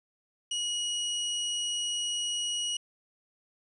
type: tone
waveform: sawtooth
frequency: 2905 Hz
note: F#7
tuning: 32 cents flat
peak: -26 dBFS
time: 0.51-2.77 s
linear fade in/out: 5 ms
effects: resampled to 22050 Hz